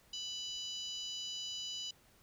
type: harmonic tone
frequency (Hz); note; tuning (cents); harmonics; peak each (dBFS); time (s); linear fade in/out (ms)
990; B5; +4; 3 / 4 / 5 / 6 / 7; -42 / -47 / -47 / -51 / -51; 0.13-1.91; 5
effects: pink hiss -66 dBFS RMS until 2.22 s